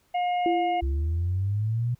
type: harmonic tone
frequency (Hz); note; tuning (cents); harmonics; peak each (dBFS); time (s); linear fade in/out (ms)
714; F5; +38; 1 / 3 / 4; -23 / -37 / -41; 0.14-0.81; 10
type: tone with exponential decay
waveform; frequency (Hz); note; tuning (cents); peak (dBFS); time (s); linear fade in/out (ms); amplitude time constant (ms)
sine; 340; F4; -46; -21; 0.46-1.52; 1; 230
type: linear sweep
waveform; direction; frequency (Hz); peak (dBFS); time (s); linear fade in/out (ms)
sine; up; 65.8 to 123.47; -23; 0.82-1.95; 10
effects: pink hiss -66 dBFS RMS until 1.99 s